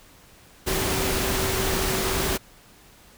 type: tone in noise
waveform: sine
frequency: 381.9 Hz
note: G4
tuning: 45 cents flat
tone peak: -30 dBFS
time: 0.66-2.38 s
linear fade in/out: 20 ms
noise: pink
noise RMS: -25 dBFS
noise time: 0.66-2.38 s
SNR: -8 dB
effects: pink hiss -52 dBFS RMS until 3.17 s